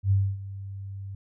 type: tone with ADSR envelope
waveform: sine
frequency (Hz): 98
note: G2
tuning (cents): 0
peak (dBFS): -17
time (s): 0.03-1.15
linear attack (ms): 81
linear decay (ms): 260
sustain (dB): -17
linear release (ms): 4
effects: none